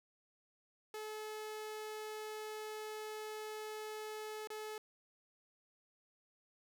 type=tone with dropouts; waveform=sawtooth; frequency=430 Hz; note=A4; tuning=40 cents flat; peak=-39 dBFS; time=0.94-4.78 s; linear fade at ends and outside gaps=2 ms; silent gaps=4.473-4.502 s; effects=none